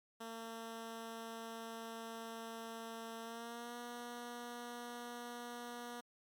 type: tone with pitch glide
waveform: 10% pulse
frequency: 227.3 to 240.4 Hz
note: A#3 to B3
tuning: -43 to -46 cents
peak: -37 dBFS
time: 0.2-6.01 s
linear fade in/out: 10 ms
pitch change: +97 cents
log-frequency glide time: 3.21-3.76 s
effects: MP3 96 kbps